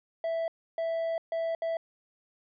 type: tone bursts at uneven times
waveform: triangle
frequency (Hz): 659.3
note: E5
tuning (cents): 0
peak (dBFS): -26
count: 4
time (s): 0.24-0.48 / 0.78-1.18 / 1.32-1.55 / 1.62-1.77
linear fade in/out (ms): 2
effects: resampled to 11025 Hz